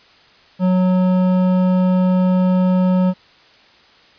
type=tone with hard clipping; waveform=sine; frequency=183.9 Hz; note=F#3; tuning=10 cents flat; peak=-14 dBFS; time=0.59-3.14 s; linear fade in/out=50 ms; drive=11 dB; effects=white hiss -49 dBFS RMS until 4.18 s + resampled to 11025 Hz